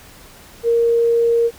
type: tone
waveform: sine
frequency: 466.2 Hz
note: A#4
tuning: in tune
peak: -12 dBFS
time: 0.63-1.51 s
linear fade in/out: 50 ms
effects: pink hiss -43 dBFS RMS until 1.58 s